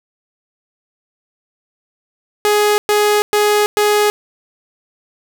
sawtooth tone bursts, 417.4 Hz, G#4, 9 cents sharp, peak -7 dBFS, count 4, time 2.45-4.1 s, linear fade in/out 0 ms, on 330 ms, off 110 ms, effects none

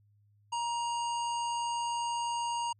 harmonic tone, 943 Hz, A#5, 20 cents sharp, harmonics 1 / 3 / 5 / 7 / 9, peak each -31 / -41 / -48 / -45 / -48 dBFS, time 0.52-2.73 s, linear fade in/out 10 ms, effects added 103 Hz sine -63 dBFS peak until 2.79 s

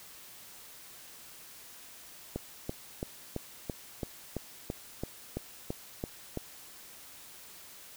click train, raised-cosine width 2 ms, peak -20 dBFS, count 13, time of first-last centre 2.36-6.373 s, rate 2.99 Hz, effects white hiss -51 dBFS RMS until 7.96 s

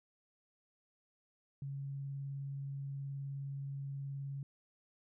sine tone with vibrato, 138.59 Hz, C#3, in tune, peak -39 dBFS, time 1.62-4.43 s, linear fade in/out 2 ms, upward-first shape sine, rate 19 Hz, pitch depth 10 cents each way, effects none

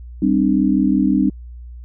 sine chord, G suspended fourth, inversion none, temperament equal with one note detuned, 196 / 261.6 / 301.2 Hz, G3 / C4 / D4, 0 / 0 / +44 cents, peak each -17 dBFS, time 0.22-1.3 s, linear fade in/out 5 ms, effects added 60 Hz sine -32 dBFS peak until 1.84 s

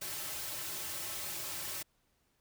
white noise with comb filter, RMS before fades -40 dBFS, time 0.01-1.83 s, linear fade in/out 10 ms, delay 4.2 ms, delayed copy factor -1, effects pink hiss -75 dBFS RMS until 2.4 s

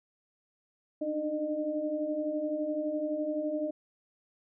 sine tone cluster, 295.3 / 307.1 / 609 Hz, D4 / D#4 / D#5, +10 / -23 / -37 cents, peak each -37 / -34 / -32 dBFS, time 1.01-3.71 s, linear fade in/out 10 ms, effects none

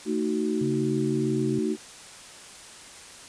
sine chord, D# diminished, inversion second, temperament just, 224 / 311.1 / 373.4 Hz, A3 / D#4 / F#4, +31 / 0 / +16 cents, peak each -28 dBFS, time 0.05-1.77 s, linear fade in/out 50 ms
sine tone with pitch glide, 138.59 to 134.88 Hz, C#3 to C#3, 0 to -47 cents, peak -29 dBFS, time 0.61-1.59 s, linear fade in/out 5 ms, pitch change -47 cents, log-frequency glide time 1.2-1.36 s
effects white hiss -45 dBFS RMS until 3.28 s + resampled to 22050 Hz

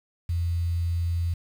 sine tone with quantisation, 85.3 Hz, F2, 40 cents flat, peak -23 dBFS, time 0.29-1.34 s, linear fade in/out 5 ms, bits 8, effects none

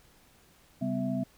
sine tone cluster, 134.9 / 196.6 / 251.7 / 659 Hz, C#3 / G3 / B3 / E5, -47 / +5 / +33 / -1 cents, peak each -36 / -33 / -31 / -37 dBFS, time 0.81-1.24 s, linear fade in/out 10 ms, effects pink hiss -61 dBFS RMS until 1.37 s

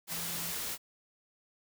sine tone in noise, 170 Hz, F3, 46 cents flat, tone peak -46 dBFS, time 0.09-0.55 s, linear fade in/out 50 ms, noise white, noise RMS -37 dBFS, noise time 0.07-0.78 s, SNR -12 dB, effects none

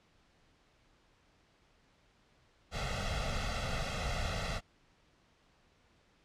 pink noise with comb filter, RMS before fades -35 dBFS, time 2.71-4.61 s, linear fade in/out 50 ms, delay 1.5 ms, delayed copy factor +1, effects pink hiss -68 dBFS RMS until 6.24 s + low-pass 5000 Hz 12 dB/octave

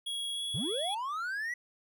square tone with pitch glide, 3322 to 3361 Hz, G#7 to G#7, 0 to +20 cents, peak -34 dBFS, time 0.06-0.95 s, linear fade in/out 10 ms, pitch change +20 cents, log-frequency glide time 0.33-0.42 s
triangle linear sweep, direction up, 94.1 to 1975.5 Hz, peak -31 dBFS, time 0.54-1.54 s, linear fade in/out 5 ms
effects none

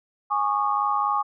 sine chord, Ab suspended fourth, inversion none, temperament equal with one note detuned, 830.6 / 1108.7 / 1212.6 Hz, Ab5 / Db6 / Eb6, 0 / 0 / -45 cents, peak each -25 / -24 / -26 dBFS, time 0.3-1.23 s, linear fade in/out 20 ms, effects none

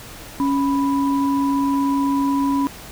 sine tone pair together, 277.2 / 987.8 Hz, C#4 / B5, 0 / 0 cents, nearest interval octave + minor seventh, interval 2200 cents, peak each -17 / -23 dBFS, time 0.4-2.67 s, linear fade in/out 0 ms, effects pink hiss -38 dBFS RMS until 2.91 s

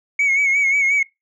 sine tone with vibrato, 2217 Hz, C#7, in tune, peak -12 dBFS, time 0.19-1.03 s, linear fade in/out 5 ms, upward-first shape sine, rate 5.6 Hz, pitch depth 57 cents each way, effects noise-tail reverb RT60 0.2 s tail -24 dB re dry + tanh soft clip ceiling -12 dBFS

